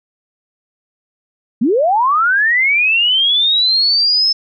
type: linear sweep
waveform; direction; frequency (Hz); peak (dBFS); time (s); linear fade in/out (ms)
sine; up; 200 to 5274; -10; 1.61-4.33; 10
effects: none